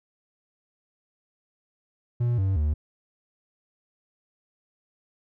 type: tone with pitch steps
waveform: triangle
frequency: 120.2 / 96.2 / 75.4 Hz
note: B2 / G2 / D2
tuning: -46 / -32 / +46 cents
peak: -19 dBFS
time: 2.2-2.74 s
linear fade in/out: 10 ms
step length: 180 ms
effects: none